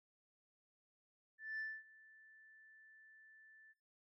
sine tone with ADSR envelope, 1760 Hz, A6, in tune, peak -38 dBFS, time 1.38-3.74 s, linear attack 210 ms, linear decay 240 ms, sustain -23 dB, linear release 31 ms, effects noise-tail reverb RT60 0.3 s tail -22 dB re dry + tanh soft clip ceiling -38 dBFS

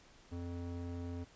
square tone with band-pass filter, 86.6 Hz, F2, 14 cents flat, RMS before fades -42 dBFS, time 0.31-1.25 s, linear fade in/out 20 ms, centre 240 Hz, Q 0.77, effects pink hiss -62 dBFS RMS until 1.35 s + resampled to 16000 Hz

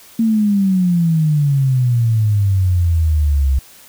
sine exponential sweep, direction down, 229.7 to 65.41 Hz, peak -11 dBFS, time 0.19-3.59 s, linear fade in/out 5 ms, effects white hiss -43 dBFS RMS until 3.88 s

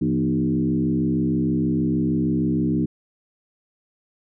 sine tone with frequency modulation, 236 Hz, A#3, 22 cents sharp, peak -18 dBFS, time 0.01-2.86 s, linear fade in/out 10 ms, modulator 66.4 Hz, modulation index 1.5, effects none

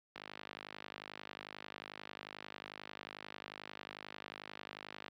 click train, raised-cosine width 0.3 ms, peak -28 dBFS, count 253, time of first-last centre 0.16-5.082 s, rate 51.2 Hz, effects high-pass 150 Hz 12 dB/octave + Opus 48 kbps

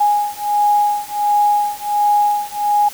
sine beating tone pair, 827 / 828.4 Hz, G#5 / G#5, -8 / -5 cents, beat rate 1.4 Hz, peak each -16 dBFS, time 0-2.89 s, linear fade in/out 10 ms, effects white hiss -35 dBFS RMS until 2.93 s

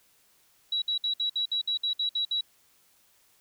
sine tone bursts, 3896 Hz, B7, 24 cents flat, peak -25 dBFS, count 11, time 0.72-2.41 s, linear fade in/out 5 ms, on 100 ms, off 59 ms, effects white hiss -64 dBFS RMS until 3.4 s

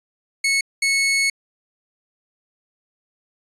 sawtooth tone bursts at uneven times, 2200 Hz, C#7, 14 cents flat, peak -13 dBFS, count 2, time 0.44-0.61 / 0.82-1.3 s, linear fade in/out 5 ms, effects resampled to 24000 Hz

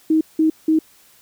sine tone bursts, 316 Hz, D#4, 27 cents sharp, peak -12 dBFS, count 3, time 0.1-0.79 s, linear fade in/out 5 ms, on 110 ms, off 180 ms, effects white hiss -52 dBFS RMS until 1.21 s

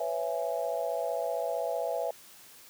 sine chord, C# minor seventh, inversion third, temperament just, 498.9 / 554.4 / 665.2 / 831.5 Hz, B4 / C#5 / E5 / G#5, +17 / 0 / +16 / +2 cents, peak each -35 / -35 / -32 / -38 dBFS, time 0-2.11 s, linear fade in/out 5 ms, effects white hiss -53 dBFS RMS until 2.69 s + high-pass 80 Hz 12 dB/octave

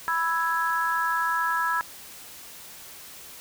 sine chord, E major, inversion second, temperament equal, 987.8 / 1318.5 / 1661.2 Hz, B5 / E6 / G#6, 0 / 0 / 0 cents, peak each -27 dBFS, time 0.08-1.81 s, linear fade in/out 0 ms, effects white hiss -44 dBFS RMS until 3.4 s

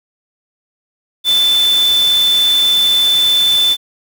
sine tone in noise, 3520 Hz, A7, in tune, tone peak -9 dBFS, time 1.24-3.77 s, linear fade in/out 50 ms, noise white, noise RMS -24 dBFS, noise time 1.24-3.77 s, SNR +12 dB, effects none

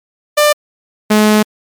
sawtooth tone pair in turn, 595 / 212.9 Hz, D5 / G#3, +22 / +43 cents, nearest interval octave + tritone, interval 1779 cents, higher first, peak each -3 dBFS, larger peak neither, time 0.37-0.53 / 1.1-1.43 s, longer second, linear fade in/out 10 ms, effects MP3 96 kbps

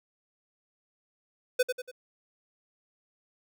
square tone with echo, 503 Hz, B4, 32 cents sharp, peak -21 dBFS, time 1.59-1.63 s, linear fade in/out 10 ms, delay 95 ms, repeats 3, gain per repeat -7 dB, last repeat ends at 1.915 s, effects none

